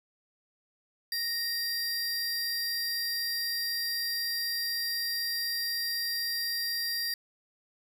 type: tone pair together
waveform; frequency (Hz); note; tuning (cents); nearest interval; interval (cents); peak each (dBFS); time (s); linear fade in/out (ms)
45% pulse; 1864.7 / 4734; A#6 / D8; 0 / +13; octave + major third; 1613; -36 / -30; 1.12-7.14; 2
effects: none